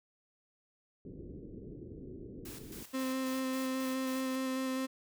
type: low-pass noise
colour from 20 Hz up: white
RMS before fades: -47 dBFS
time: 1.05-2.83 s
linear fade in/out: 2 ms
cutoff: 430 Hz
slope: 48 dB/octave
type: noise with tremolo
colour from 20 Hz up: white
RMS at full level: -49 dBFS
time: 2.45-4.36 s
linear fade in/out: 5 ms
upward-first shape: square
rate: 3.7 Hz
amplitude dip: 60%
type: tone with vibrato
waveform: 35% pulse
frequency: 261.6 Hz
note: C4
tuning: in tune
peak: -31 dBFS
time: 2.93-4.87 s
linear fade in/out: 20 ms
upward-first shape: square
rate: 4.9 Hz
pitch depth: 9 cents each way
effects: none